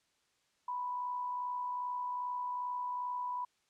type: tone with amplitude modulation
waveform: sine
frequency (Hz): 987.8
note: B5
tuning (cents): 0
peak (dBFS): -33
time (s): 0.68-3.45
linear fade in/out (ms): 5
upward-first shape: sine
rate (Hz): 62.5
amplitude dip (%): 35
effects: white hiss -75 dBFS RMS until 3.69 s + low-pass 7000 Hz 12 dB/octave